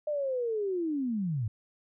sine linear sweep, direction down, 610 to 99.6 Hz, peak -28 dBFS, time 0.07-1.48 s, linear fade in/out 5 ms, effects none

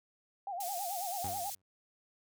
sine tone with vibrato, 748 Hz, F#5, 19 cents sharp, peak -36 dBFS, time 0.47-1.5 s, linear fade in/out 2 ms, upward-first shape sine, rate 9.2 Hz, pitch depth 150 cents each way
pink high-pass noise, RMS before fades -42 dBFS, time 0.6-1.55 s, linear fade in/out 5 ms, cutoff 6600 Hz, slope 12 dB/octave
sawtooth tone with exponential decay, 94.7 Hz, F#2, 41 cents sharp, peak -35 dBFS, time 1.24-1.62 s, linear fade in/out 5 ms, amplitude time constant 82 ms
effects none

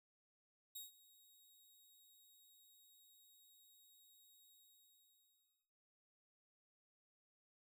10% pulse tone with ADSR envelope, 3778 Hz, A#7, 22 cents sharp, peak -39 dBFS, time 0.75-5.71 s, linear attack 10 ms, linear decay 150 ms, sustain -20 dB, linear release 1200 ms, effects none

